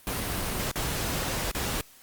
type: noise with dropouts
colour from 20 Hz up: pink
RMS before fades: -30 dBFS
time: 0.07-1.81 s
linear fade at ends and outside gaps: 1 ms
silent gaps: 0.714-0.757 / 1.514-1.548 s
effects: white hiss -54 dBFS RMS until 2.02 s + Opus 32 kbps